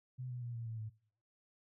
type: tone with pitch steps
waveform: sine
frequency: 127.2 / 123.36 / 119.65 / 116.04 / 112.54 / 109.15 Hz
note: C3 / B2 / A#2 / A#2 / A2 / A2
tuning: -48 / -2 / +46 / -7 / +40 / -13 cents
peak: -40 dBFS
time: 0.18-0.9 s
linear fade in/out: 20 ms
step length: 120 ms
effects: noise-tail reverb RT60 0.7 s tail -25 dB re dry